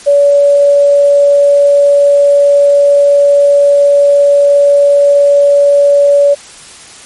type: tone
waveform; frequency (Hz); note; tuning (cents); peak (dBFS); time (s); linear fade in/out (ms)
sine; 570; C#5; +48; -3; 0.06-6.35; 20
effects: white hiss -33 dBFS RMS until 7.05 s + MP3 48 kbps